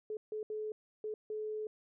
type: tone bursts at uneven times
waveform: sine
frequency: 429.4 Hz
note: A4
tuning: 42 cents flat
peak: -36 dBFS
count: 5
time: 0.1-0.17 / 0.32-0.43 / 0.5-0.72 / 1.04-1.14 / 1.3-1.67 s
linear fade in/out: 2 ms
effects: none